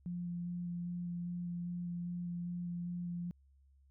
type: tone with vibrato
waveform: sine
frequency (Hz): 174.61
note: F3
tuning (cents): 0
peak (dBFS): -37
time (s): 0.06-3.31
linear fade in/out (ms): 0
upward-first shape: square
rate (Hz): 2.5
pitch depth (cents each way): 9
effects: added 68 Hz sine -63 dBFS peak until 3.9 s